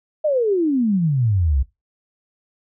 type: exponential sweep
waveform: sine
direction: down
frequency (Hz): 633 to 61.74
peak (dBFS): -15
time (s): 0.24-1.63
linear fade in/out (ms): 10
effects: noise-tail reverb RT60 0.2 s tail -18 dB re dry